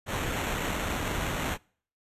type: noise with sample-and-hold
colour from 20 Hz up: pink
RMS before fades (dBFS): -31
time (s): 0.06-1.58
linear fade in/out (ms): 50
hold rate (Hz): 4900
effects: noise-tail reverb RT60 0.5 s tail -26 dB re dry + resampled to 32000 Hz